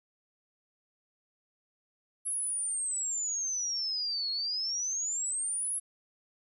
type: exponential two-way sweep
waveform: sine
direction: down then up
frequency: 10950 to 4280 to 10950 Hz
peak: -30 dBFS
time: 2.25-5.8 s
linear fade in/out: 20 ms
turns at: 4.31 s
effects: 12-bit